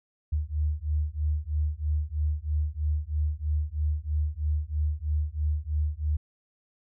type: beating tone pair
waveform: sine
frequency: 74.2 / 77.3 Hz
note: D2 / D#2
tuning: +18 / -11 cents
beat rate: 3.1 Hz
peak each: -28 / -28 dBFS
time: 0.32-6.17 s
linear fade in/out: 10 ms
effects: none

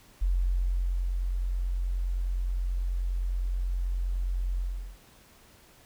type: tone with ADSR envelope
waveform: sine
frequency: 44.75 Hz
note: F1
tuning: 43 cents sharp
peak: -22 dBFS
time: 0.21-4.98 s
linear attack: 15 ms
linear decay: 880 ms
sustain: -4 dB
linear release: 390 ms
effects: pink hiss -57 dBFS RMS until 5.85 s

